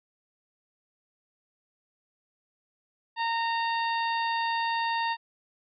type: harmonic tone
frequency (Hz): 921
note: A#5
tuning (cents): -21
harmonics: 1 / 2 / 3 / 4 / 5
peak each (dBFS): -27 / -33 / -37 / -39 / -41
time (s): 3.16-5.17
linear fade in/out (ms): 50
effects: none